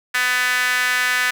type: tone with high-pass filter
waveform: sawtooth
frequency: 250 Hz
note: B3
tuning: 21 cents sharp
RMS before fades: -19 dBFS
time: 0.14-1.31 s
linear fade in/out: 10 ms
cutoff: 1700 Hz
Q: 3.6
effects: none